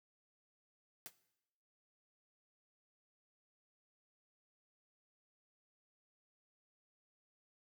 white noise with exponential decay, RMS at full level -44 dBFS, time 1.06-1.13 s, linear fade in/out 0 ms, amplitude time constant 15 ms, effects noise-tail reverb RT60 0.9 s tail -17 dB re dry

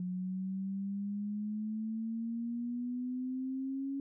sine exponential sweep, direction up, 180 to 276.8 Hz, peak -34 dBFS, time 0-4 s, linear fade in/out 2 ms, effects none

